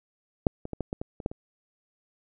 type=clicks; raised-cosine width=2 ms; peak=-6 / -22 / -20 / -16 / -17 / -19 / -25 / -13 / -25 dBFS; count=9; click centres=0.468 / 0.654 / 0.733 / 0.807 / 0.929 / 1.015 / 1.202 / 1.261 / 1.315 s; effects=none